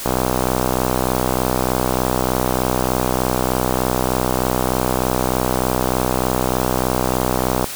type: click train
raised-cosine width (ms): 1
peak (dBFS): -3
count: 481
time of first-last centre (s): 0.06-7.643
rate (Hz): 63.3
effects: white hiss -29 dBFS RMS until 7.75 s